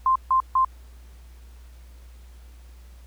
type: tone bursts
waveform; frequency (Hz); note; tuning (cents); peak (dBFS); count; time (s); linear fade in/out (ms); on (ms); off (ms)
sine; 1046.5; C6; 0; -16; 3; 0.06-0.648; 2; 96; 150
effects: added 60 Hz sine -43 dBFS peak until 3.06 s + pink hiss -58 dBFS RMS until 3.06 s